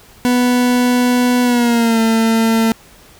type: tone with pitch glide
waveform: 40% pulse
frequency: 246.9 to 225.1 Hz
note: B3 to A3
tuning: 0 to +40 cents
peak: -10 dBFS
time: 0.25-2.72 s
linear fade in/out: 0 ms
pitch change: -160 cents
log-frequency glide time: 1.43-2 s
effects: pink hiss -44 dBFS RMS until 3.19 s